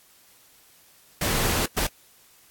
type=noise bursts at uneven times; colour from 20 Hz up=pink; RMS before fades=-24 dBFS; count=2; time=1.21-1.66 / 1.77-1.87 s; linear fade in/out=5 ms; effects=white hiss -56 dBFS RMS until 2.5 s + AAC 64 kbps